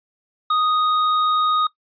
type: tone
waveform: square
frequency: 1244.5 Hz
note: D#6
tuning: in tune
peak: -17 dBFS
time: 0.5-1.67 s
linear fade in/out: 5 ms
effects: noise-tail reverb RT60 0.1 s tail -18 dB re dry + resampled to 11025 Hz